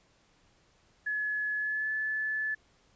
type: tone with pitch glide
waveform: sine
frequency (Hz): 1703 to 1733.8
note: G#6 to A6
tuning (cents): +43 to -26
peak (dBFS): -29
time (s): 1.06-2.55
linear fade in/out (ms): 10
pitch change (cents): +31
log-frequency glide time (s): 1.57-1.9
effects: pink hiss -66 dBFS RMS until 2.95 s + resampled to 16000 Hz